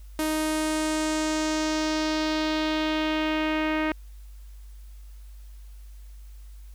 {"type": "tone with low-pass filter sweep", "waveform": "sawtooth", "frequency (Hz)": 311.1, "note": "D#4", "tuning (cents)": 0, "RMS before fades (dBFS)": -26, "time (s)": [0.19, 3.92], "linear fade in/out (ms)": 2, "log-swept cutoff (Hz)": [12000, 2200], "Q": 2, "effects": ["added 50 Hz sine -41 dBFS peak until 6.74 s", "white hiss -61 dBFS RMS until 6.74 s"]}